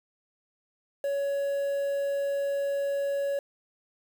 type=tone with quantisation; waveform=triangle; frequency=560 Hz; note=C#5; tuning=18 cents sharp; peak=-24 dBFS; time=1.04-3.39 s; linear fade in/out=2 ms; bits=8; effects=none